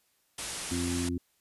white low-pass noise, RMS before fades -38 dBFS, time 0.38-1.09 s, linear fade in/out 5 ms, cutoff 11000 Hz, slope 96 dB/octave
harmonic tone, 87.31 Hz, F2, in tune, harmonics 1 / 2 / 3 / 4, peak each -35 / -41 / -31 / -38 dBFS, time 0.71-1.18 s, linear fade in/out 5 ms
effects white hiss -71 dBFS RMS until 1.4 s + resampled to 32000 Hz

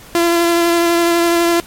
sawtooth tone with vibrato, 340.6 Hz, F4, 43 cents flat, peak -7 dBFS, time 0.15-1.6 s, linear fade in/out 0 ms, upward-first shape sine, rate 12 Hz, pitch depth 13 cents each way, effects pink hiss -39 dBFS RMS until 1.66 s + MP3 64 kbps

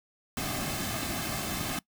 pink noise with comb filter, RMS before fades -33 dBFS, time 0.37-1.79 s, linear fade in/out 2 ms, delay 2.1 ms, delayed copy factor -0.65, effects noise-tail reverb RT60 0.1 s tail -22 dB re dry

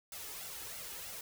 white noise with flanger, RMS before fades -45 dBFS, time 0.12-1.21 s, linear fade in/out 2 ms, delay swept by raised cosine 1.4 to 2.4 ms, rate 3.1 Hz, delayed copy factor +0.65, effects none

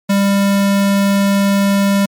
square tone, 198.7 Hz, G3, 24 cents sharp, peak -11 dBFS, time 0.09-2.06 s, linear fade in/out 10 ms, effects MP3 96 kbps

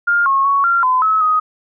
sine tone with pitch steps, 1407 / 1089 / 1114 / 1380 / 1018 / 1290 / 1253 Hz, F6 / C#6 / C#6 / F6 / C6 / E6 / D#6, +12 / -31 / +8 / -21 / -48 / -38 / +12 cents, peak -11 dBFS, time 0.07-1.4 s, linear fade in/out 10 ms, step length 190 ms, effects none

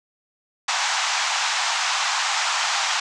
pink band-pass noise, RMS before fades -23 dBFS, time 0.68-3 s, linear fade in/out 5 ms, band 750 to 7400 Hz, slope 48 dB/octave, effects none

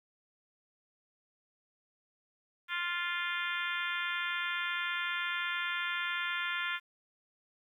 harmonic tone, 349.2 Hz, F4, in tune, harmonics 3 / 4 / 5 / 6 / 7 / 8 / 9 / 10, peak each -42 / -37 / -38 / -40 / -41 / -46 / -44 / -44 dBFS, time 2.68-6.8 s, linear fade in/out 50 ms, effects 11-bit

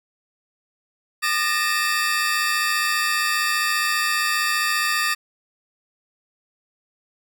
40% pulse tone cluster, 1211 / 1762 / 1857 / 2636 / 4604 Hz, D#6 / A6 / A#6 / E7 / D8, -47 / +2 / -7 / -1 / -35 cents, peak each -24 / -27 / -24 / -26 / -27 dBFS, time 1.22-5.15 s, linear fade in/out 20 ms, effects none

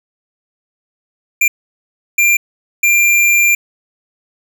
square tone bursts at uneven times, 2380 Hz, D7, 22 cents sharp, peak -9 dBFS, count 3, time 1.41-1.48 / 2.18-2.37 / 2.83-3.55 s, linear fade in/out 5 ms, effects none

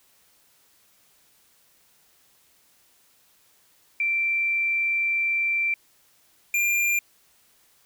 sine / square tone pair in turn, 2349 / 2393 Hz, D7 / D7, 0 / +32 cents, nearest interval unison, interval 32 cents, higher second, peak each -21 dBFS, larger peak neither, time 4-5.74 / 6.54-6.99 s, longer first, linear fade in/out 2 ms, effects white hiss -61 dBFS RMS until 7.85 s

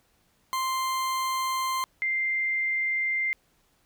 40% pulse / sine tone pair in turn, 1046.5 / 2093 Hz, C6 / C7, 0 / 0 cents, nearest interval octave, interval 1200 cents, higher second, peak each -25 / -24 dBFS, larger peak second, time 0.53-1.84 / 2.02-3.33 s, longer neither, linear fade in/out 0 ms, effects pink hiss -67 dBFS RMS until 3.85 s

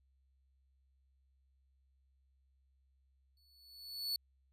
45% pulse tone with exponential growth, 4435 Hz, C#8, in tune, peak -32 dBFS, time 3.37-4.16 s, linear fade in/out 1 ms, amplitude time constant 170 ms, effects added 66 Hz sine -70 dBFS peak until 4.52 s + resampled to 32000 Hz

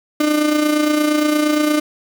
35% pulse tone with amplitude modulation, 301 Hz, D4, 43 cents sharp, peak -10 dBFS, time 0.2-1.8 s, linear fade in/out 5 ms, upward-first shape sine, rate 28.6 Hz, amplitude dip 50%, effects none

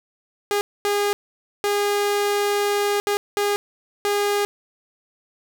sawtooth tone bursts at uneven times, 408.6 Hz, G#4, 28 cents flat, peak -15 dBFS, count 6, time 0.51-0.61 / 0.85-1.13 / 1.64-3 / 3.07-3.17 / 3.37-3.56 / 4.05-4.45 s, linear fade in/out 0 ms, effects none

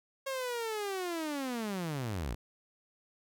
sawtooth linear sweep, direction down, 546 to 49 Hz, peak -30 dBFS, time 0.26-2.35 s, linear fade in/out 10 ms, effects none

